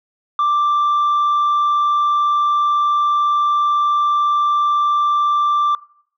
sine tone, 1177 Hz, D6, 3 cents sharp, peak -11 dBFS, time 0.39-5.75 s, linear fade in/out 2 ms, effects noise-tail reverb RT60 0.6 s tail -22 dB re dry + tanh soft clip ceiling -12 dBFS

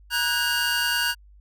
45% pulse tone cluster, 951 / 1476 / 1627 / 2824 / 4613 Hz, A#5 / F#6 / G#6 / F7 / D8, +34 / -5 / -36 / +19 / -32 cents, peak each -33 / -26 / -28 / -27 / -30 dBFS, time 0.1-1.15 s, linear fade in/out 50 ms, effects added 50 Hz sine -48 dBFS peak until 1.4 s

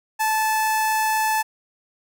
sawtooth tone with notch filter, 872 Hz, A5, 16 cents flat, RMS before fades -21 dBFS, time 0.19-1.43 s, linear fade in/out 20 ms, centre 3800 Hz, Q 1.7, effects none

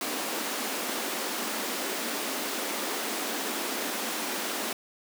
pink high-pass noise, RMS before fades -32 dBFS, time 0.01-4.73 s, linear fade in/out 2 ms, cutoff 220 Hz, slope 48 dB/octave, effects none

